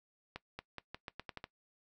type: accelerating click train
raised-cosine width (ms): 0.3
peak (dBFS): -26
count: 9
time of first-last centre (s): 0.36-1.441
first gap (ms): 230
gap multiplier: 0.84
effects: noise-tail reverb RT60 0.1 s tail -19 dB re dry